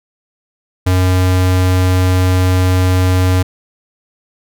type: tone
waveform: square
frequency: 92 Hz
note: F#2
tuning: 9 cents flat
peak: -10 dBFS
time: 0.86-3.43 s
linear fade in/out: 10 ms
effects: none